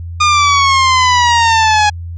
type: exponential sweep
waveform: sawtooth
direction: down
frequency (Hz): 1224 to 830.6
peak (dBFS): -4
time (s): 0.2-1.9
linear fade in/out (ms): 10
effects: added 85 Hz sine -22 dBFS peak until 2.17 s + resampled to 16000 Hz